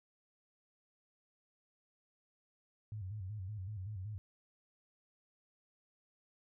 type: tone with vibrato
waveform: sine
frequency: 99.8 Hz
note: G2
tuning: 32 cents sharp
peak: -40 dBFS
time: 2.92-4.18 s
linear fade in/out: 0 ms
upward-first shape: square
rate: 5.3 Hz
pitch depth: 120 cents each way
effects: none